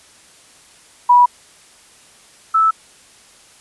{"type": "tone pair in turn", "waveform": "sine", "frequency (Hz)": [976, 1312.2], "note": ["B5", "E6"], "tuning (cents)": [-21, -8], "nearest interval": "perfect fourth", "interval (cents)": 513, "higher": "second", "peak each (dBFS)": [-6, -10], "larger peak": "first", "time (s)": [[1.09, 1.26], [2.54, 2.71]], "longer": "neither", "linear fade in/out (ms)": 10, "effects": ["white hiss -47 dBFS RMS until 3.6 s", "resampled to 24000 Hz"]}